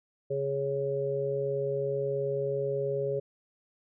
harmonic tone, 138.59 Hz, C#3, in tune, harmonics 1 / 3 / 4, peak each -36 / -30 / -32 dBFS, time 0.3-3.2 s, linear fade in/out 10 ms, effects none

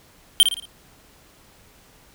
square tone with echo, 3158 Hz, G7, 12 cents sharp, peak -10 dBFS, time 0.4-0.43 s, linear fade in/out 0 ms, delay 56 ms, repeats 4, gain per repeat -7 dB, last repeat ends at 0.654 s, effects pink hiss -53 dBFS RMS until 2.14 s

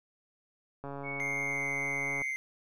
click train, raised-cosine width 1 ms, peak -27 dBFS, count 194, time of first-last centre 0.84-2.219 s, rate 140 Hz
sine tone, 2220 Hz, C#7, 2 cents sharp, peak -36 dBFS, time 1.03-2.35 s, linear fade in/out 50 ms
triangle tone with pitch glide, 2112 to 2084 Hz, C7 to C7, +16 to -7 cents, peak -31 dBFS, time 1.2-2.36 s, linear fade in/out 0 ms, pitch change -23 cents, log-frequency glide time 1.46-1.65 s
effects none

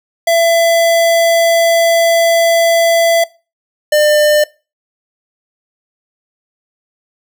square tone pair in turn, 670 / 599.7 Hz, E5 / D5, +28 / +36 cents, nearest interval major second, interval 192 cents, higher first, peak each -9 / -8 dBFS, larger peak second, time 0.27-3.24 / 3.92-4.44 s, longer first, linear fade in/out 5 ms, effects noise-tail reverb RT60 0.3 s tail -21 dB re dry

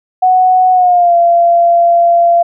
sine tone with pitch glide, 740 to 686.5 Hz, F#5 to F5, 0 to -30 cents, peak -5 dBFS, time 0.22-2.43 s, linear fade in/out 10 ms, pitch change -130 cents, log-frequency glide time 0.72-1.15 s, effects none

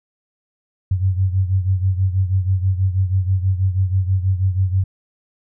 sine beating tone pair, 93 / 99.2 Hz, F#2 / G2, +9 / +21 cents, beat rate 6.2 Hz, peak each -16 / -21 dBFS, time 0.91-4.84 s, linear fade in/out 5 ms, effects none

